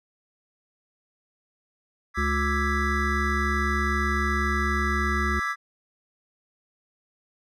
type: chord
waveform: triangle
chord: E dominant seventh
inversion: third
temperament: equal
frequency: 1174.7 / 1318.5 / 1661.2 / 1975.5 Hz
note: D6 / E6 / G#6 / B6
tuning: 0 / 0 / 0 / 0 cents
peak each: -29 dBFS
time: 2.14-5.56 s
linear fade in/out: 50 ms
type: harmonic tone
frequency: 72 Hz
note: D2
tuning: 34 cents flat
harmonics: 1 / 3 / 5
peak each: -26 / -31 / -33 dBFS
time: 2.17-5.4 s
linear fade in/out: 10 ms
effects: none